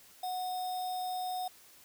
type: tone with sample-and-hold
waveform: sine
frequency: 734 Hz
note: F#5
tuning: 14 cents flat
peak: -33 dBFS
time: 0.23-1.48 s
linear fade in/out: 5 ms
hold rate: 4410 Hz
effects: white hiss -58 dBFS RMS until 1.84 s